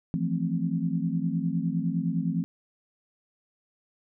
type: chord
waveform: sine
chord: F major seventh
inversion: third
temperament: equal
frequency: 164.81 / 174.61 / 220 / 261.6 Hz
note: E3 / F3 / A3 / C4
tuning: 0 / 0 / 0 / 0 cents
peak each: -29 / -29 / -33 / -32 dBFS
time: 0.14-2.44 s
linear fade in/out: 0 ms
effects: none